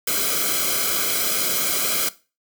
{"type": "noise with comb filter", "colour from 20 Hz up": "white", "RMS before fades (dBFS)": -22, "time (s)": [0.07, 2.09], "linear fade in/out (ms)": 5, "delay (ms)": 1.1, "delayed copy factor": -1, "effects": ["noise-tail reverb RT60 0.3 s tail -17 dB re dry"]}